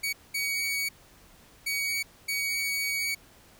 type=tone bursts at uneven times; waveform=sawtooth; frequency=2251 Hz; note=C#7; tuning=26 cents sharp; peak=-24 dBFS; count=4; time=0.03-0.13 / 0.34-0.89 / 1.66-2.03 / 2.28-3.15 s; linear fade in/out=10 ms; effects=pink hiss -56 dBFS RMS until 3.59 s